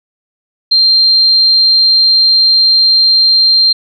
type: tone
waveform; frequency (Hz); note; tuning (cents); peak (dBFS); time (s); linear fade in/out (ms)
sine; 4172; C8; -6; -5; 0.71-3.73; 10
effects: none